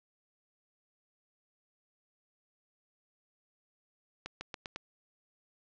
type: accelerating click train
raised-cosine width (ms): 0.2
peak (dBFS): -21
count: 5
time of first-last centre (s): 4.26-4.76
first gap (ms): 150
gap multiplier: 0.88
effects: low-pass 5000 Hz 12 dB/octave